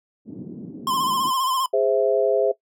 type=band-pass noise; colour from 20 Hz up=pink; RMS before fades=-36 dBFS; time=0.25-1.33 s; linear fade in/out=50 ms; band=180 to 310 Hz; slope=24 dB/octave
type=tone with vibrato; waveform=square; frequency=1046.5 Hz; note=C6; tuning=in tune; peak=-21 dBFS; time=0.87-1.66 s; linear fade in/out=2 ms; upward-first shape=sine; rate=15 Hz; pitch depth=59 cents each way
type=chord; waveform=sine; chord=Ab augmented; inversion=none; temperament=equal with one note detuned; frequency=412 / 523.3 / 659.3 Hz; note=Ab4 / C5 / E5; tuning=-14 / 0 / 0 cents; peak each=-21 dBFS; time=1.73-2.52 s; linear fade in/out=10 ms
effects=noise-tail reverb RT60 0.1 s tail -19 dB re dry